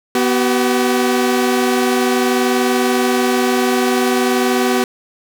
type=tone pair together; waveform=sawtooth; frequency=246.9 / 380.6 Hz; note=B3 / F#4; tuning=0 / +49 cents; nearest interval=perfect fifth; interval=749 cents; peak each=-12 dBFS; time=0.15-4.84 s; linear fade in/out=2 ms; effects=none